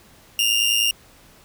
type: tone with amplitude modulation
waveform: sawtooth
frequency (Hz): 2807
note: F7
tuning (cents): +8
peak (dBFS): -11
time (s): 0.39-0.91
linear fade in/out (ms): 2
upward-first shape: sine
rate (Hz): 110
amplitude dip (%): 60
effects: pink hiss -51 dBFS RMS until 1.44 s

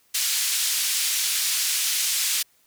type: band-pass noise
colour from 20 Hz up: white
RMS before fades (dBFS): -24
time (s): 0.14-2.43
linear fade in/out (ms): 10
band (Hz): 2600 to 9700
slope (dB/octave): 12
effects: white hiss -62 dBFS RMS until 2.66 s

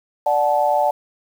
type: chord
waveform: sine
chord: D major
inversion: none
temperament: equal with one note detuned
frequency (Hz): 587.3 / 740 / 867.9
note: D5 / F#5 / A5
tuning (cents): 0 / 0 / -24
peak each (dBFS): -19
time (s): 0.26-0.91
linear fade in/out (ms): 5
effects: 7-bit

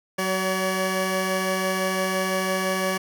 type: tone pair together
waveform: 15% pulse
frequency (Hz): 187.7 / 569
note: F#3 / C#5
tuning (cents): +25 / +45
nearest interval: octave + perfect fifth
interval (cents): 1920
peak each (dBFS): -19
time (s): 0.18-2.98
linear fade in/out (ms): 10
effects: none

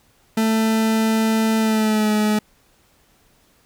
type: tone with pitch glide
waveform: 40% pulse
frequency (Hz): 221.5 to 212.6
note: A3 to G#3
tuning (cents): +12 to +41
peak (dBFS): -15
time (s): 0.37-2.39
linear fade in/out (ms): 5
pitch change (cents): -71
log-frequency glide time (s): 1.58-2.12
effects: pink hiss -58 dBFS RMS until 3.65 s

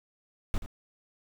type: noise with echo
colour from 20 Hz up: brown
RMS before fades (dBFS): -26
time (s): 0.54-0.58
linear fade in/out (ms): 0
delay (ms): 81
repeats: 1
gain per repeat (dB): -12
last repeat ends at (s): 0.661
effects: none

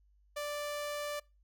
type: tone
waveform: sawtooth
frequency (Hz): 587.3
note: D5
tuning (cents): 0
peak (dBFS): -32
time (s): 0.36-1.2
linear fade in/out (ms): 10
effects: noise-tail reverb RT60 0.3 s tail -25 dB re dry + added 50 Hz sine -64 dBFS peak until 1.43 s

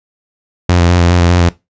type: tone with vibrato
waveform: sawtooth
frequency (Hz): 87.31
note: F2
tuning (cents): 0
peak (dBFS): -3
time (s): 0.69-1.49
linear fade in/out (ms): 5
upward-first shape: square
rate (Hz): 4.9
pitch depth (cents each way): 25
effects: noise-tail reverb RT60 0.2 s tail -18 dB re dry + resampled to 16000 Hz

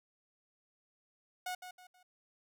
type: tone with echo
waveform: sawtooth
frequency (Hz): 730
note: F#5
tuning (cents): -24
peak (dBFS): -33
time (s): 1.46-1.55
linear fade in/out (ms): 5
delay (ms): 160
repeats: 3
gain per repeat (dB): -9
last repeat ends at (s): 2.03
effects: none

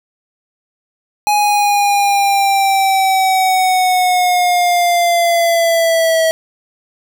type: linear sweep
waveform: square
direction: down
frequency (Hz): 835 to 645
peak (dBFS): -11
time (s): 1.27-6.31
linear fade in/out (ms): 0
effects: 8-bit

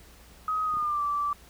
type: tone with pitch glide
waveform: sine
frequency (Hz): 1262 to 1164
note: D#6 to D6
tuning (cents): +24 to -16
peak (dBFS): -25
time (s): 0.48-1.33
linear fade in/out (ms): 2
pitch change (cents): -140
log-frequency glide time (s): 0.64-1.03
type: clicks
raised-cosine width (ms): 3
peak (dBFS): -35 / -34 / -39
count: 3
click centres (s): 0.739 / 0.77 / 0.827
effects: added 60 Hz sine -54 dBFS peak until 1.49 s + pink hiss -54 dBFS RMS until 1.49 s

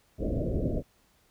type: low-pass noise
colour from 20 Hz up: pink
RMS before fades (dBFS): -29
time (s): 0.18-0.83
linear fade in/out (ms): 50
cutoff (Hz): 640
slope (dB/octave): 96
effects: pink hiss -66 dBFS RMS until 1.3 s

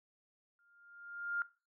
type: tone with exponential growth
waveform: sine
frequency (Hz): 1404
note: F6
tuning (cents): +9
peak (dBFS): -31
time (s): 0.59-1.42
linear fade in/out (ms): 1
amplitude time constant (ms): 180
effects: noise-tail reverb RT60 0.3 s tail -18 dB re dry

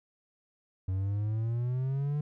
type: exponential sweep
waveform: triangle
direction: up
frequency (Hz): 92.4 to 149.9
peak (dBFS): -26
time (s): 0.88-2.21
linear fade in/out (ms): 5
effects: none

